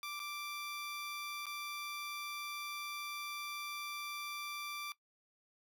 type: tone with dropouts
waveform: 15% pulse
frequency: 1174.7 Hz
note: D6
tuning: in tune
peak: -35 dBFS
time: 0.03-4.92 s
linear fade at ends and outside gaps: 1 ms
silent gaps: 0.194-0.2 / 1.457-1.466 s
effects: noise-tail reverb RT60 0.1 s tail -18 dB re dry